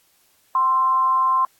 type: tone with frequency modulation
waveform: sine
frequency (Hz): 1046.5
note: C6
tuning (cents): 0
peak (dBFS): -15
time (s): 0.55-1.45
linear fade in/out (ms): 2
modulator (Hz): 284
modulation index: 0.23
effects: white hiss -60 dBFS RMS until 1.59 s + AAC 64 kbps